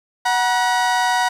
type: tone pair together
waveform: 30% pulse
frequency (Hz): 740.3 / 959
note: F#5 / A#5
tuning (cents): +1 / +49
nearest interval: major third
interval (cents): 448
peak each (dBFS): -16 / -16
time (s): 0.25-1.29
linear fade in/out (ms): 10
effects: low-pass 8000 Hz 12 dB/octave + 7-bit